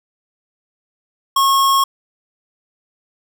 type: tone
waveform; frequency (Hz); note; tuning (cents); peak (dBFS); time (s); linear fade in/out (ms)
square; 1090; C#6; -29; -12; 1.36-1.84; 5
effects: none